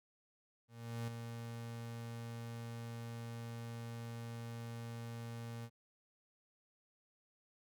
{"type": "tone with ADSR envelope", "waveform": "35% pulse", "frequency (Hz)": 116.54, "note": "A#2", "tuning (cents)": 0, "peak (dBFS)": -36, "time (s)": [0.68, 5.7], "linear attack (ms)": 400, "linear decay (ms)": 4, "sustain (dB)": -6, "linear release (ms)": 59, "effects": []}